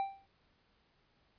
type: tone with exponential decay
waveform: triangle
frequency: 784 Hz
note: G5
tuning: in tune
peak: -27 dBFS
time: 0-0.26 s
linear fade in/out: 0 ms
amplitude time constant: 56 ms
effects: pink hiss -72 dBFS RMS until 1.38 s + resampled to 11025 Hz